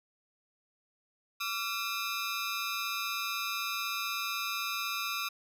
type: ring-modulated tone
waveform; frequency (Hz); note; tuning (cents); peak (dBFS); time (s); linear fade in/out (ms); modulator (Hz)
15% pulse; 1263; D#6; +26; -23; 1.4-5.29; 10; 108
effects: none